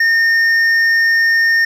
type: tone with hard clipping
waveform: triangle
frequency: 1827 Hz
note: A#6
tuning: 35 cents flat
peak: -11 dBFS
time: 0-1.65 s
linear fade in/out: 5 ms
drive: 8 dB
effects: none